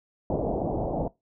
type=low-pass noise; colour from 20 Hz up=white; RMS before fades=-28 dBFS; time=0.3-1.08 s; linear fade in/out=2 ms; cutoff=760 Hz; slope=48 dB/octave; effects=noise-tail reverb RT60 0.2 s tail -21 dB re dry